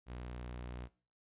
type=tone; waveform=sawtooth; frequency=61 Hz; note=B1; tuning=21 cents flat; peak=-39 dBFS; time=0.06-0.89 s; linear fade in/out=50 ms; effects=noise-tail reverb RT60 0.4 s tail -20 dB re dry + resampled to 8000 Hz